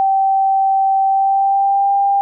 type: tone with pitch glide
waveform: sine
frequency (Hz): 776 to 796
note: G5 to G5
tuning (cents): -18 to +26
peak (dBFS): -11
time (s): 0-2.21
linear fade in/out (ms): 0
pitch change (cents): +44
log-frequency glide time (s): 1.06-1.92
effects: none